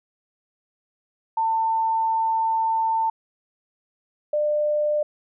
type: tone pair in turn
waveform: sine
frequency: 896 / 598 Hz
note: A5 / D5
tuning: +31 / +31 cents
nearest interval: perfect fifth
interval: 700 cents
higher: first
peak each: -19 dBFS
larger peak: neither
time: 1.37-3.1 / 4.33-5.03 s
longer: first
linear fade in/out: 5 ms
effects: none